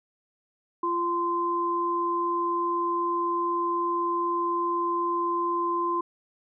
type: tone pair together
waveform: sine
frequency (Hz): 344.5 / 1036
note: F4 / C6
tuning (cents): -24 / -17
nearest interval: octave + perfect fifth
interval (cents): 1907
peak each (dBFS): -29 / -25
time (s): 0.83-6.01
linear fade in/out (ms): 5
effects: none